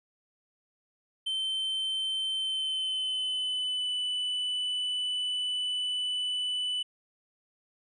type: tone with pitch glide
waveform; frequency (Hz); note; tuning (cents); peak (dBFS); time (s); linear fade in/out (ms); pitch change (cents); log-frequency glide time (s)
triangle; 3095 to 2986; G7 to F#7; -23 to +15; -27; 1.26-6.83; 10; -62; 2.35-3.93
effects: resampled to 24000 Hz